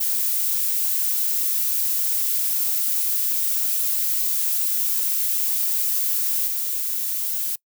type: noise with level steps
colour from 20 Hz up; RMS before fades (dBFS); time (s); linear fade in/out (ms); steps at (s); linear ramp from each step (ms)
violet; -22 / -25; 0-7.56; 10; 6.47; 2
effects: noise-tail reverb RT60 0.1 s tail -24 dB re dry